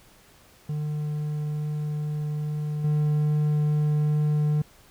triangle tone with level steps, 150.2 Hz, D3, 39 cents sharp, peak -24 / -18 dBFS, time 0.69-4.62 s, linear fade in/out 5 ms, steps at 2.84 s, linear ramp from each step 5 ms, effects pink hiss -55 dBFS RMS until 4.9 s

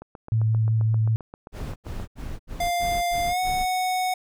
click train, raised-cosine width 1 ms, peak -25 dBFS, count 16, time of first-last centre 0.02-1.999 s, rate 7.58 Hz
sine tone with vibrato, 110.8 Hz, A2, 13 cents sharp, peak -18 dBFS, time 0.32-1.16 s, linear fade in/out 0 ms, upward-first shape sine, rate 5.3 Hz, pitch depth 12 cents each way
brown noise bursts, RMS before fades -32 dBFS, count 7, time 1.52-3.662 s, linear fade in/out 50 ms, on 240 ms, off 77 ms
square tone with pitch glide, 698.5 to 738.8 Hz, F5 to F#5, 0 to -3 cents, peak -23 dBFS, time 2.6-4.14 s, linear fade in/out 5 ms, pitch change +97 cents, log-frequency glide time 3.27-3.4 s
effects none

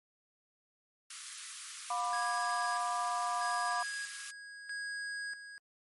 white high-pass noise, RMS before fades -44 dBFS, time 1.1-4.31 s, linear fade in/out 5 ms, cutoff 1100 Hz, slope 96 dB/octave
sine chord, B diminished, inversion second, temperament just, 711.2 / 987.8 / 1185.3 Hz, F5 / B5 / D6, +31 / 0 / +16 cents, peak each -36 dBFS, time 1.9-3.83 s, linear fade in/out 5 ms
square tone with tremolo, 1650 Hz, G#6, 12 cents flat, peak -38 dBFS, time 2.13-5.58 s, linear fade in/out 0 ms, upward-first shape square, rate 0.78 Hz, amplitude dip 65%
effects MP3 48 kbps

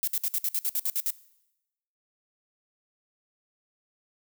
violet noise bursts, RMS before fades -27 dBFS, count 11, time 0.03-1.105 s, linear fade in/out 0 ms, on 45 ms, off 58 ms, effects noise-tail reverb RT60 0.9 s tail -20 dB re dry

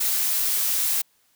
blue noise, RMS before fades -23 dBFS, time 0-1.02 s, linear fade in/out 10 ms, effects white hiss -64 dBFS RMS until 1.35 s

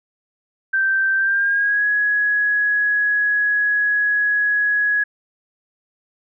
sine tone with pitch glide, 1562 to 1674.1 Hz, G6 to G#6, -7 to +13 cents, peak -15 dBFS, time 0.73-5.04 s, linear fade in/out 10 ms, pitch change +120 cents, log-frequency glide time 1.16-1.86 s, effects none

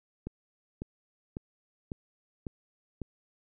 click train, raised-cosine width 3 ms, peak -23 dBFS, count 6, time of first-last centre 0.27-3.017 s, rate 1.82 Hz, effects none

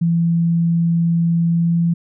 sine tone with pitch glide, 168.2 to 169.27 Hz, E3 to E3, +35 to +46 cents, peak -13 dBFS, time 0.01-1.94 s, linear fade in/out 10 ms, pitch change +11 cents, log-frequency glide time 1.47-1.82 s, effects none

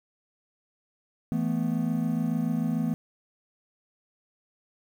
triangle chord, E suspended fourth, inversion none, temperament equal, 164.81 / 220 / 246.9 Hz, E3 / A3 / B3, 0 / 0 / 0 cents, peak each -27 dBFS, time 1.32-2.94 s, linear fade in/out 0 ms, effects 9-bit

